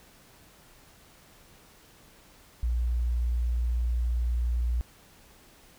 sine tone, 59.6 Hz, A#1, 39 cents sharp, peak -24 dBFS, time 2.63-4.81 s, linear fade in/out 0 ms, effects pink hiss -56 dBFS RMS until 5.78 s

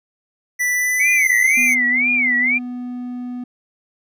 square tone with pitch glide, 1975.5 to 2075 Hz, B6 to C7, 0 to -15 cents, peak -17 dBFS, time 0.59-1.75 s, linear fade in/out 20 ms, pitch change +85 cents, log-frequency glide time 0.73-1.61 s
sine tone with vibrato, 2163 Hz, C#7, 43 cents flat, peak -14 dBFS, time 0.99-2.59 s, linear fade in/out 20 ms, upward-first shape sine, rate 2 Hz, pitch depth 200 cents each way
triangle tone, 246.9 Hz, B3, in tune, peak -23 dBFS, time 1.57-3.44 s, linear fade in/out 5 ms
effects none

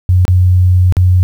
sine tone with dropouts, 91 Hz, F#2, 28 cents flat, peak -5 dBFS, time 0.09-1.23 s, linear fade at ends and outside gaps 0 ms, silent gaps 0.252-0.28 / 0.924-0.968 s, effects 7-bit

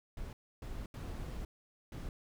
brown noise bursts at uneven times, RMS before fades -42 dBFS, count 4, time 0.17-0.33 / 0.62-0.86 / 0.94-1.45 / 1.92-2.09 s, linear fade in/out 2 ms, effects none

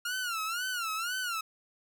sawtooth tone with vibrato, 1396.9 Hz, F6, in tune, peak -28 dBFS, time 0.05-1.41 s, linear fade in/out 5 ms, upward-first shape sine, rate 2 Hz, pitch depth 150 cents each way, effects none

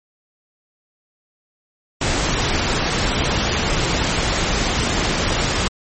pink noise, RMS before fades -19 dBFS, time 2.01-5.68 s, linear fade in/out 5 ms, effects low-pass 11000 Hz 12 dB/octave + MP3 32 kbps

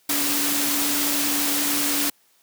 sine tone in noise, 288.1 Hz, D4, 33 cents flat, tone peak -28 dBFS, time 0.09-2.1 s, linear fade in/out 5 ms, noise white, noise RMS -23 dBFS, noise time 0.09-2.1 s, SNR -8 dB, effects white hiss -61 dBFS RMS until 2.42 s + high-pass 150 Hz 12 dB/octave

